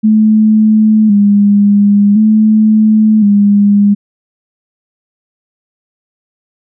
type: tone with vibrato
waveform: sine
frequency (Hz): 209.7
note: G#3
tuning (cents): +17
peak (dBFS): -4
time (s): 0.03-3.95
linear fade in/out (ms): 20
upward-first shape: square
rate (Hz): 0.47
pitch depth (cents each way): 53
effects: none